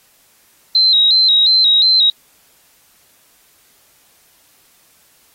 sine tone with vibrato, 3951 Hz, B7, in tune, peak -8 dBFS, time 0.75-2.1 s, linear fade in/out 2 ms, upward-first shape square, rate 2.8 Hz, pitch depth 62 cents each way, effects white hiss -53 dBFS RMS until 5.34 s + AAC 48 kbps

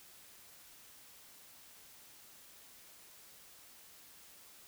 silence, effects white hiss -58 dBFS RMS until 4.67 s

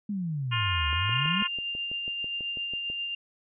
sine exponential two-way sweep, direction down then up, 212.8 to 73.42 to 212.8 Hz, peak -28 dBFS, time 0.09-1.43 s, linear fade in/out 5 ms, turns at 0.89 s
harmonic tone, 353.4 Hz, F4, 21 cents sharp, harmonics 3 / 4 / 5 / 6 / 7 / 8 / 9, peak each -32 / -35 / -36 / -39 / -35 / -30 / -41 dBFS, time 0.51-1.48 s, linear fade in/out 20 ms
click train, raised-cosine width 2 ms, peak -31 dBFS, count 13, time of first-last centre 0.93-2.9 s, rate 6.09 Hz
sine tone with tremolo, 2794 Hz, F7, in tune, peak -29 dBFS, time 1.12-3.15 s, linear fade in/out 5 ms, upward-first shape sine, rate 7.5 Hz, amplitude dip 25%
effects none

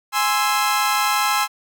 sawtooth chord, Ab augmented, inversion none, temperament equal, 830.6 / 1046.5 / 1318.5 Hz, Ab5 / C6 / E6, 0 / 0 / 0 cents, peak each -18 dBFS, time 0.12-1.48 s, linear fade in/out 50 ms, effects none

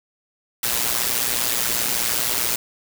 white noise with amplitude modulation, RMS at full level -19 dBFS, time 0.63-2.56 s, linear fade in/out 5 ms, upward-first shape sine, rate 119 Hz, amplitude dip 70%, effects none

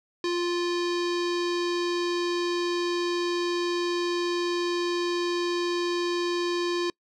square tone with low-pass filter, 349.2 Hz, F4, in tune, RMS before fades -27 dBFS, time 0.24-6.9 s, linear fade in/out 2 ms, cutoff 4700 Hz, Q 2.4, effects noise-tail reverb RT60 0.1 s tail -26 dB re dry

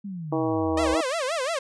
sine exponential sweep, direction down, 208.1 to 64.3 Hz, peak -31 dBFS, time 0.04-0.95 s, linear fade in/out 10 ms
harmonic tone, 159.9 Hz, D#3, 48 cents sharp, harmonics 2 / 3 / 4 / 5 / 6 / 7, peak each -25 / -29 / -31 / -33 / -35 / -36 dBFS, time 0.32-1.01 s, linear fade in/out 5 ms
sawtooth tone with vibrato, 586 Hz, D5, 4 cents flat, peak -21 dBFS, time 0.77-1.59 s, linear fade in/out 5 ms, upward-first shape sine, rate 5.7 Hz, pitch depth 260 cents each way
effects resampled to 22050 Hz

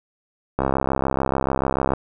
click train, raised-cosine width 1 ms, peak -6 dBFS, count 91, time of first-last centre 0.59-1.935 s, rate 66.9 Hz, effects none

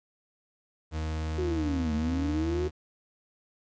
40% pulse tone, 78.6 Hz, D#2, 18 cents sharp, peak -29 dBFS, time 0.91-2.71 s, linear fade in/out 50 ms
sine linear two-way sweep, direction down then up, 374.6 to 219.4 to 374.6 Hz, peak -28 dBFS, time 1.38-2.68 s, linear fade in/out 5 ms, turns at 1.94 s
effects resampled to 16000 Hz + 10-bit

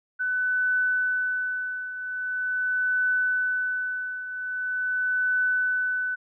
sine tone with tremolo, 1500 Hz, F#6, 23 cents sharp, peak -20 dBFS, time 0.19-6.16 s, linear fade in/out 20 ms, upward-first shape triangle, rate 0.43 Hz, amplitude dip 75%, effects none

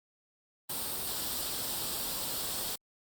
white noise with comb filter, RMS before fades -35 dBFS, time 0.69-2.76 s, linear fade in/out 10 ms, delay 0.23 ms, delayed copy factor +0.55, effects Opus 32 kbps

